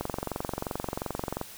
click train, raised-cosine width 1 ms, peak -16 dBFS, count 33, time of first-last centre 0.01-1.414 s, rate 22.8 Hz, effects white hiss -46 dBFS RMS until 1.57 s

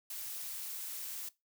blue noise, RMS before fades -42 dBFS, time 0.1-1.29 s, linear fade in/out 5 ms, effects noise-tail reverb RT60 0.2 s tail -19 dB re dry

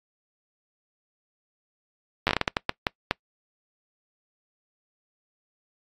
slowing click train, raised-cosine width 0.3 ms, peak -5 dBFS, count 12, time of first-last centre 2.27-3.111 s, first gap 9 ms, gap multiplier 1.39, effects noise-tail reverb RT60 0.1 s tail -25 dB re dry + AAC 32 kbps

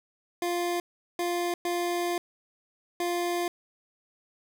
25% pulse tone bursts at uneven times, 349.2 Hz, F4, in tune, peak -23 dBFS, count 4, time 0.42-0.8 / 1.19-1.54 / 1.65-2.18 / 3-3.48 s, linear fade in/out 2 ms, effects none

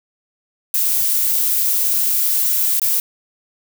violet noise with dropouts, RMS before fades -17 dBFS, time 0.74-3 s, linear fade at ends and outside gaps 1 ms, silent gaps 2.797-2.817 s, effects none

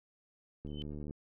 click train, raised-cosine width 3 ms, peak -31 dBFS, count 35, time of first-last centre 0.65-1.109 s, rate 74.1 Hz
sine tone with exponential growth, 3050 Hz, G7, 48 cents flat, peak -39 dBFS, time 0.67-0.82 s, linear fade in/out 0 ms, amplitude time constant 32 ms
effects none

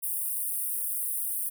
pink high-pass noise, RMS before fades -31 dBFS, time 0.02-1.5 s, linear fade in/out 20 ms, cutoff 8900 Hz, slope 96 dB/octave, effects none

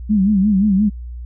sine tone with vibrato, 200.9 Hz, G3, 43 cents sharp, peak -11 dBFS, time 0.09-0.9 s, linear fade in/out 20 ms, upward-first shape sine, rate 5.7 Hz, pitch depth 120 cents each way, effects added 60 Hz sine -27 dBFS peak until 1.25 s

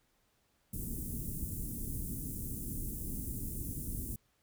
pink band-stop noise, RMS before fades -39 dBFS, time 0.73-4.16 s, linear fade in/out 5 ms, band 290 to 9300 Hz, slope 24 dB/octave, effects pink hiss -74 dBFS RMS until 4.42 s

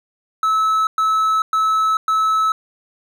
triangle tone bursts, 1300 Hz, E6, 24 cents flat, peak -12 dBFS, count 4, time 0.43-2.52 s, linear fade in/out 2 ms, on 440 ms, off 110 ms, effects none

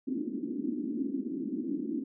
pink band-pass noise, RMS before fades -34 dBFS, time 0.07-2.04 s, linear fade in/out 10 ms, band 230 to 320 Hz, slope 48 dB/octave, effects none

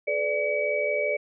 sine tone cluster, 429.8 / 502 / 587 / 2277 Hz, A4 / B4 / D5 / C#7, -41 / +28 / -1 / +46 cents, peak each -31 / -33 / -26 / -28 dBFS, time 0.07-1.17 s, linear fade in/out 10 ms, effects none

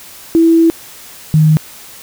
sine tone pair in turn, 329.6 / 155.25 Hz, E4 / D#3, 0 / -3 cents, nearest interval octave + minor second, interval 1303 cents, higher first, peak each -5 dBFS, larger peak neither, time 0.35-0.7 / 1.34-1.57 s, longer first, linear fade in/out 0 ms, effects white hiss -35 dBFS RMS until 2.02 s

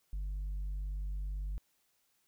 sine tone, 49 Hz, G1, in tune, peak -32 dBFS, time 0.13-1.58 s, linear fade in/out 0 ms, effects tanh soft clip ceiling -34 dBFS + white hiss -75 dBFS RMS until 2.27 s

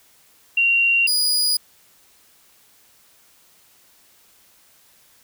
sine / sawtooth tone pair in turn, 2757 / 4912 Hz, F7 / D#8, -23 / -23 cents, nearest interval minor seventh, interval 1000 cents, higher second, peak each -14 dBFS, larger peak neither, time 0.57-1.07 / 1.07-1.57 s, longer neither, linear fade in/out 5 ms, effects white hiss -55 dBFS RMS until 5.23 s

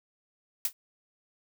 blue noise with exponential decay, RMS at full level -23 dBFS, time 0.65-0.73 s, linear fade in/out 1 ms, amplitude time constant 17 ms, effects none

